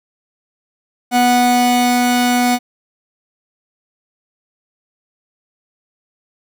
45% pulse tone pair together, 245.5 / 737 Hz, B3 / F#5, -10 / -7 cents, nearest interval octave + perfect fifth, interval 1903 cents, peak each -14 dBFS, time 1.11-2.59 s, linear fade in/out 50 ms, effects none

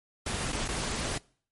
pink noise with dropouts, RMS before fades -32 dBFS, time 0.26-1.18 s, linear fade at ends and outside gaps 5 ms, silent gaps 0.523-0.527 / 0.679-0.686 s, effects noise-tail reverb RT60 0.5 s tail -24 dB re dry + MP3 48 kbps

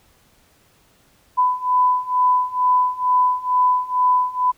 sine beating tone pair, 999 / 1001.2 Hz, B5 / B5, +20 / +23 cents, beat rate 2.2 Hz, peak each -19 / -17 dBFS, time 1.37-4.52 s, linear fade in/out 20 ms, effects pink hiss -57 dBFS RMS until 4.57 s

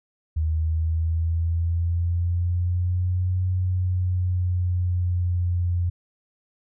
sine linear two-way sweep, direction up then down, 78.5 to 92 to 87.6 Hz, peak -20 dBFS, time 0.36-5.9 s, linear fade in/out 10 ms, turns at 3.45 s, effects none

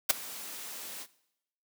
white noise with ADSR envelope, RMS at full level -20 dBFS, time 0.09-1.07 s, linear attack 12 ms, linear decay 13 ms, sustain -22 dB, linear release 52 ms, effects noise-tail reverb RT60 0.8 s tail -19 dB re dry + high-pass 200 Hz 12 dB/octave

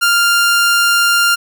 sawtooth tone, 1396.9 Hz, F6, in tune, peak -6 dBFS, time 0.01-1.36 s, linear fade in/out 20 ms, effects none

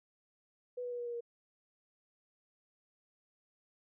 sine tone with pitch steps, 493.9 / 489.4 / 484.9 / 480.4 / 476 / 471.6 Hz, B4 / B4 / B4 / B4 / A#4 / A#4, 0 / -16 / -32 / -48 / +36 / +20 cents, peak -37 dBFS, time 0.77-1.208 s, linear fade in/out 10 ms, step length 73 ms, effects none

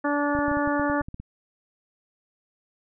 harmonic tone, 289.8 Hz, D4, 23 cents flat, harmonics 1 / 2 / 3 / 4 / 5 / 6, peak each -25 / -28 / -30 / -31 / -32 / -33 dBFS, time 0.04-1.02 s, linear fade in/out 10 ms
clicks, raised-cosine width 5 ms, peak -24 dBFS, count 12, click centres 0.351 / 0.389 / 0.482 / 0.515 / 0.571 / 0.675 / 0.797 / 0.899 / 1.012 / 1.085 / 1.144 / 1.2 s
effects none

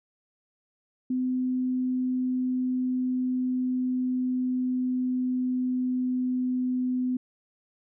sine tone with pitch glide, 254.7 to 252.5 Hz, C4 to B3, -46 to +39 cents, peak -24 dBFS, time 1.1-7.17 s, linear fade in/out 5 ms, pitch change -15 cents, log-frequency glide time 1.25-7.01 s, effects none

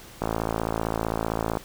click train, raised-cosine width 1 ms, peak -11 dBFS, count 76, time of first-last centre 0.22-1.571 s, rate 55.5 Hz, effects pink hiss -46 dBFS RMS until 1.64 s

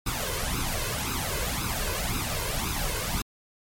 pink noise with flanger, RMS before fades -29 dBFS, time 0.06-3.22 s, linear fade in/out 5 ms, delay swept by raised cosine 0.78 to 1.98 ms, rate 1.9 Hz, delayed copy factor +0.75, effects MP3 64 kbps

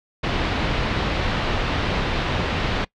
pink low-pass noise, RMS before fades -23 dBFS, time 0.23-2.85 s, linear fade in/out 10 ms, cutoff 3900 Hz, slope 24 dB/octave, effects noise-tail reverb RT60 0.1 s tail -22 dB re dry

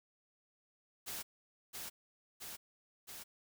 white noise with echo, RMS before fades -43 dBFS, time 1.06-1.23 s, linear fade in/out 20 ms, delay 670 ms, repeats 3, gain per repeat -2 dB, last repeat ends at 3.24 s, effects none

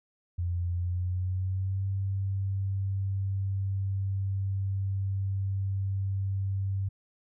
sine tone with pitch glide, 87.7 to 97.31 Hz, F2 to G2, +8 to -12 cents, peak -27 dBFS, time 0.38-6.89 s, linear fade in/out 10 ms, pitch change +180 cents, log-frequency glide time 0.73-1.86 s, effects none

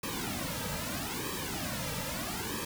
pink noise with flanger, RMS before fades -36 dBFS, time 0.03-2.65 s, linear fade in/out 5 ms, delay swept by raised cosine 1.4 to 2.8 ms, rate 0.78 Hz, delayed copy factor -0.95, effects none

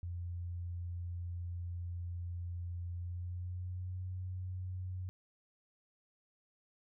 sine tone with pitch glide, 87.31 to 91.92 Hz, F2 to F#2, 0 to -11 cents, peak -38 dBFS, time 0.03-5.09 s, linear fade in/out 0 ms, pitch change +89 cents, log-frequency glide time 2.92-4.02 s, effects none

